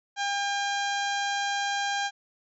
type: harmonic tone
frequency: 803 Hz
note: G5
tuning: 41 cents sharp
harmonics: 1 / 2 / 3 / 4 / 5 / 6 / 7 / 8 / 9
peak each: -29 / -31 / -39 / -36 / -39 / -45 / -42 / -42 / -46 dBFS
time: 0.16-2.11 s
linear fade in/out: 50 ms
effects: none